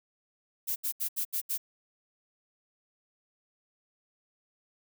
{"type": "noise bursts", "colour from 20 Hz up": "violet", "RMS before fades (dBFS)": -31, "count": 6, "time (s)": [0.67, 1.58], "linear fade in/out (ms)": 20, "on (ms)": 90, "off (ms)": 74, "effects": []}